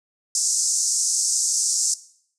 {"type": "band-pass noise", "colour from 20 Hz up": "white", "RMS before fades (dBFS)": -22, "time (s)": [0.35, 1.94], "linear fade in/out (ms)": 2, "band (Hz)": [5400, 8500], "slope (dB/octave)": 48, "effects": ["noise-tail reverb RT60 0.6 s tail -17 dB re dry"]}